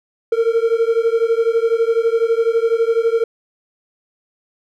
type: beating tone pair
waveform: triangle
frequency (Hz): 453 / 465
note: A#4 / A#4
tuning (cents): -50 / -4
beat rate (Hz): 12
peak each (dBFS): -14 / -15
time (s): 0.32-3.24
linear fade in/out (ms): 5
effects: none